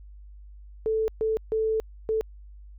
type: tone bursts at uneven times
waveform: sine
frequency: 440 Hz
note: A4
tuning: in tune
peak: -22 dBFS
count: 4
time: 0.86-1.08 / 1.21-1.37 / 1.52-1.8 / 2.09-2.21 s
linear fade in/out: 0 ms
effects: added 50 Hz sine -43 dBFS peak until 2.78 s